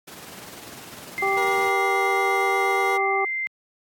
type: noise with tremolo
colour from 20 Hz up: pink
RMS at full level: -38 dBFS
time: 0.07-1.7 s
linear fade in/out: 10 ms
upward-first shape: sine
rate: 20 Hz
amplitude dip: 40%
type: tone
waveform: sine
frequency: 2086 Hz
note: C7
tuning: 6 cents flat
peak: -24 dBFS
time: 1.18-3.47 s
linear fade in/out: 0 ms
type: harmonic tone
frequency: 390.9 Hz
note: G4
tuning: 5 cents flat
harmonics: 1 / 2 / 3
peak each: -25 / -24 / -27 dBFS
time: 1.22-3.25 s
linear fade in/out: 5 ms
type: tone with vibrato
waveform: 20% pulse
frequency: 476.5 Hz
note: A#4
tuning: 38 cents sharp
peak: -23 dBFS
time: 1.36-2.98 s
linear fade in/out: 20 ms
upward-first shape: sine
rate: 8.5 Hz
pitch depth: 10 cents each way
effects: high-pass 150 Hz 12 dB/octave + AAC 64 kbps